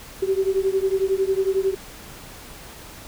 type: beating tone pair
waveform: sine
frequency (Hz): 380.2 / 391.2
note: F#4 / G4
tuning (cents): +47 / -4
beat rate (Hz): 11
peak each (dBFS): -21 / -22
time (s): 0.22-1.75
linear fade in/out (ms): 10
effects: pink hiss -41 dBFS RMS until 3.07 s